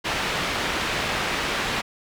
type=low-pass noise; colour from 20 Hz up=white; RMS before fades=-26 dBFS; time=0.04-1.82 s; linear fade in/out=20 ms; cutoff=2700 Hz; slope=12 dB/octave; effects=none